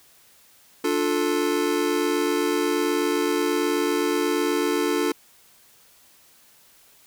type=chord; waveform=square; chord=D minor; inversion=none; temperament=just; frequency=293.7 / 352.4 / 440.5 Hz; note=D4 / F4 / A4; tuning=0 / +16 / +2 cents; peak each=-26 dBFS; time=0.84-5.12 s; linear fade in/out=5 ms; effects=white hiss -55 dBFS RMS until 7.06 s